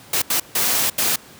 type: noise bursts at uneven times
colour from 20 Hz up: white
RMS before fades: -19 dBFS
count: 4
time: 0.13-0.22 / 0.3-0.4 / 0.55-0.9 / 0.98-1.16 s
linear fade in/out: 5 ms
effects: pink hiss -44 dBFS RMS until 1.39 s + high-pass 100 Hz 12 dB/octave